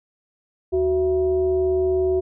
sine tone with frequency modulation, 371.9 Hz, F#4, 9 cents sharp, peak -17 dBFS, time 0.72-2.21 s, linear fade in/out 20 ms, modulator 295 Hz, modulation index 0.48, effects none

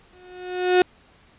35% pulse tone with exponential growth, 363.2 Hz, F#4, 32 cents flat, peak -10 dBFS, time 0.13-0.82 s, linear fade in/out 2 ms, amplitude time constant 150 ms, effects pink hiss -55 dBFS RMS until 1.38 s + resampled to 8000 Hz

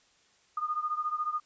sine beating tone pair, 1221 / 1235 Hz, D#6 / D#6, -33 / -13 cents, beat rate 14 Hz, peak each -31 / -34 dBFS, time 0.57-1.4 s, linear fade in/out 5 ms, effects white hiss -65 dBFS RMS until 1.45 s + resampled to 16000 Hz

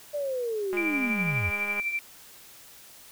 sine linear sweep, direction down, 597 to 74.4 Hz, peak -27 dBFS, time 0.13-1.51 s, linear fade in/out 20 ms
click train, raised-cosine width 0.5 ms, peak -23 dBFS, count 220, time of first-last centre 0.73-1.798 s, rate 205 Hz
sine tone with tremolo, 2347 Hz, D7, 2 cents flat, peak -24 dBFS, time 0.77-1.99 s, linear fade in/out 0 ms, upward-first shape triangle, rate 12 Hz, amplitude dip 65%
effects white hiss -50 dBFS RMS until 3.11 s

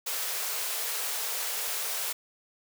white high-pass noise, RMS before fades -32 dBFS, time 0.06-2.13 s, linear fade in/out 10 ms, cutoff 400 Hz, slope 96 dB/octave, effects none

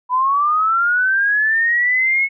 sine linear sweep, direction up, 985 to 2200 Hz, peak -13 dBFS, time 0.09-2.29 s, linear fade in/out 50 ms, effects none

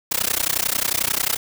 white noise with amplitude modulation, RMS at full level -18 dBFS, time 0.11-1.37 s, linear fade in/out 10 ms, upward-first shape sine, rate 31.2 Hz, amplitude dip 100%, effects none

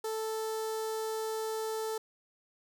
sawtooth tone with notch filter, 440 Hz, A4, in tune, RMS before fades -35 dBFS, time 0.04-1.98 s, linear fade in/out 5 ms, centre 2400 Hz, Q 0.92, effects none

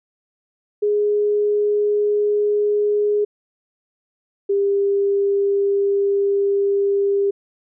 sine tone pair in turn, 415.3 / 399.4 Hz, G#4 / G4, 0 / +32 cents, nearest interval minor second, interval 68 cents, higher first, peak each -15 dBFS, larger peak neither, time 0.82-3.25 / 4.49-7.31 s, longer second, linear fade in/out 10 ms, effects none

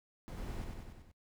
brown noise with echo, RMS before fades -44 dBFS, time 0.28-0.64 s, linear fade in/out 0 ms, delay 95 ms, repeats 5, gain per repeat -3 dB, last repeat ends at 1.115 s, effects noise-tail reverb RT60 0.1 s tail -24 dB re dry

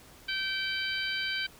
harmonic tone with a mistuned harmonic, 773 Hz, G5, 24 cents flat, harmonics 2 / 3 / 4 / 5 / 6, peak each -34 / -36 / -35 / -39 / -39 dBFS, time 0.28-1.47 s, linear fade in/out 10 ms, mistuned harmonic 5, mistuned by +23 cents, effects pink hiss -54 dBFS RMS until 1.59 s

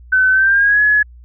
sine tone with pitch glide, 1518 to 1694.1 Hz, F#6 to G#6, +44 to +34 cents, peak -9 dBFS, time 0.12-1.03 s, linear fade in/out 10 ms, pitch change +190 cents, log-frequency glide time 0.31-0.82 s, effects added 60 Hz sine -37 dBFS peak until 1.24 s

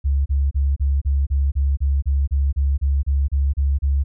sine tone bursts, 69.4 Hz, C#2, 3 cents sharp, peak -15 dBFS, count 16, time 0.04-4.04 s, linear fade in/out 20 ms, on 220 ms, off 32 ms, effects none

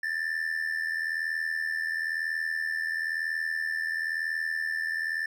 triangle tone with amplitude modulation, 1772 Hz, A6, 12 cents sharp, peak -23 dBFS, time 0.03-5.26 s, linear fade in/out 5 ms, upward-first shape sine, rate 81 Hz, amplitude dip 70%, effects none

